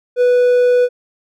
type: tone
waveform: triangle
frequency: 493 Hz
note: B4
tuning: 3 cents flat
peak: -7 dBFS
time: 0.16-0.89 s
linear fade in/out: 50 ms
effects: none